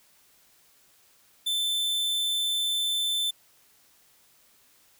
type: tone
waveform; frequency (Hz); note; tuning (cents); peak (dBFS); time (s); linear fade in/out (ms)
45% pulse; 3535; A7; +7; -25; 1.46-3.31; 10
effects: white hiss -61 dBFS RMS until 4.99 s